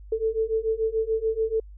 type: beating tone pair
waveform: sine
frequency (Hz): 440 / 446.9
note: A4 / A4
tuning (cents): 0 / +27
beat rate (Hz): 6.9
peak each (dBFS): -26 / -25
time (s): 0.12-1.6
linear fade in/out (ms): 5
effects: added 50 Hz sine -41 dBFS peak until 1.77 s